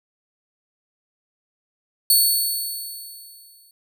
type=tone with exponential decay; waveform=5% pulse; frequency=4435 Hz; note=C#8; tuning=in tune; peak=-5 dBFS; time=2.1-3.71 s; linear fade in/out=2 ms; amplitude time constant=350 ms; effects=none